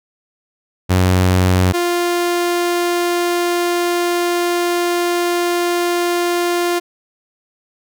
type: tone pair in turn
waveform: sawtooth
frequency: 92 / 349.2 Hz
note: F#2 / F4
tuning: -9 / 0 cents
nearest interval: octave + major seventh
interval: 2309 cents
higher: second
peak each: -7 / -11 dBFS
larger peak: first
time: 0.89-1.73 / 1.73-6.8 s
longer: second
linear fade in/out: 20 ms
effects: none